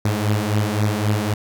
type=beating tone pair; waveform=sawtooth; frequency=103.83 / 107.63 Hz; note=G#2 / A2; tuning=0 / -38 cents; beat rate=3.8 Hz; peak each=-16 / -18 dBFS; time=0.05-1.34 s; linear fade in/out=5 ms; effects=none